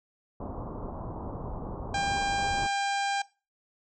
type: low-pass noise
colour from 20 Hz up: pink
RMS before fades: -37 dBFS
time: 0.4-2.67 s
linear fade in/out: 5 ms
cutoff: 1100 Hz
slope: 48 dB/octave
type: harmonic tone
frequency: 798 Hz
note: G5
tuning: 31 cents sharp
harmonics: 1 / 2 / 3 / 4 / 5 / 6 / 7 / 8 / 9 / 10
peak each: -28 / -34 / -38 / -40 / -42 / -44 / -45 / -46 / -47 / -48 dBFS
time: 1.94-3.22 s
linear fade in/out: 5 ms
effects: noise-tail reverb RT60 0.3 s tail -20 dB re dry